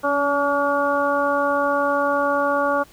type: harmonic tone with a mistuned harmonic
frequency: 284.9 Hz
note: C#4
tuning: 48 cents sharp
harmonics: 1 / 2 / 3 / 4 / 5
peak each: -27 / -21 / -26 / -23 / -25 dBFS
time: 0.03-2.84 s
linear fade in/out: 20 ms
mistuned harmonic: 1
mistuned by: -19 cents
effects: pink hiss -50 dBFS RMS until 2.92 s